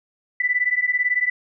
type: beating tone pair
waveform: sine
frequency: 1975.5 / 1993.5 Hz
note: B6 / B6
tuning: 0 / +16 cents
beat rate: 18 Hz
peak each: -21 dBFS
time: 0.4-1.3 s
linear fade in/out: 5 ms
effects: none